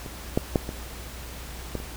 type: clicks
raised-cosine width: 2 ms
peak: -23 / -7 / -6 / -18 / -15 / -24 dBFS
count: 6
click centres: 0.062 / 0.375 / 0.558 / 0.691 / 1.753 / 1.801 s
effects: added 60 Hz sine -39 dBFS peak until 1.96 s + pink hiss -41 dBFS RMS until 1.96 s